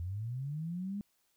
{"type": "linear sweep", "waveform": "sine", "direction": "up", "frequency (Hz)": [82.41, 207.7], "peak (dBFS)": -35, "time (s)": [0, 1.01], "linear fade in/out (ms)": 0, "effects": ["white hiss -75 dBFS RMS until 1.36 s"]}